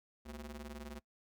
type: ring-modulated tone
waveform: sawtooth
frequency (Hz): 146.83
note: D3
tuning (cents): 0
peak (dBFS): -38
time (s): 0.25-1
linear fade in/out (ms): 20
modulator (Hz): 83.1
effects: noise-tail reverb RT60 0.1 s tail -22 dB re dry